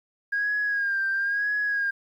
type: tone with vibrato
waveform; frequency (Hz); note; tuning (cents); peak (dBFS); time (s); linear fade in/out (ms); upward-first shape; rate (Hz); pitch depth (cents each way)
sine; 1626; G#6; -37; -22; 0.32-1.91; 10; sine; 1; 55
effects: tanh soft clip ceiling -18 dBFS + 10-bit